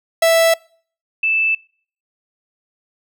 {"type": "tone pair in turn", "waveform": ["45% pulse", "sine"], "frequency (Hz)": [659.3, 2637], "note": ["E5", "E7"], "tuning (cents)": [0, 0], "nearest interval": "2 octaves", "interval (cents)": 2400, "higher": "second", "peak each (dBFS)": [-10, -14], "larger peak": "first", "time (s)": [[0.22, 0.54], [1.23, 1.55]], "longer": "neither", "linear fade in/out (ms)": 5, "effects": ["noise-tail reverb RT60 0.5 s tail -26 dB re dry"]}